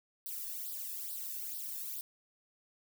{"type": "noise with flanger", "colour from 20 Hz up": "violet", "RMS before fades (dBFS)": -41, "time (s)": [0.26, 2.01], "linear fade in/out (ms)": 0, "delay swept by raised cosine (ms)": [0.21, 1.16], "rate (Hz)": 2.3, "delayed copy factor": 0.95, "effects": []}